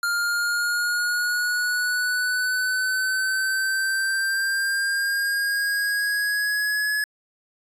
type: exponential sweep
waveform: square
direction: up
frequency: 1401 to 1700 Hz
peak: -22 dBFS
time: 0.03-7.04 s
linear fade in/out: 2 ms
effects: resampled to 32000 Hz